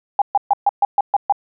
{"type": "tone bursts", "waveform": "sine", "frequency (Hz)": 808, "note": "G#5", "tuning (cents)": -48, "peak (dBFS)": -10, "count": 8, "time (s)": [0.19, 1.324], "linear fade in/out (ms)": 2, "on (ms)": 28, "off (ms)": 130, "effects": []}